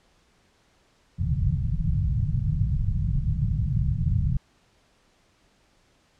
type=low-pass noise; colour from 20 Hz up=white; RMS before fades=-24 dBFS; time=1.18-4.37 s; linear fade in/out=10 ms; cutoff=160 Hz; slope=48 dB/octave; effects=pink hiss -63 dBFS RMS until 6.19 s + low-pass 7000 Hz 12 dB/octave